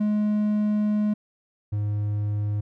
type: tone pair in turn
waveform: triangle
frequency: 210.3 / 104 Hz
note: G#3 / G#2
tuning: +22 / +3 cents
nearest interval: octave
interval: 1219 cents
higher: first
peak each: -18 / -21 dBFS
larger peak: first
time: 0-1.14 / 1.72-2.61 s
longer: first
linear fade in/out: 10 ms
effects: none